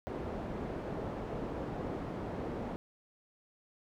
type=low-pass noise; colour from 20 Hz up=white; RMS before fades=-39 dBFS; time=0.07-2.76 s; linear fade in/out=0 ms; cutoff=520 Hz; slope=12 dB/octave; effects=none